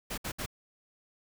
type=noise bursts; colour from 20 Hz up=pink; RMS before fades=-36 dBFS; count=3; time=0.1-0.462 s; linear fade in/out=10 ms; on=78 ms; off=64 ms; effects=none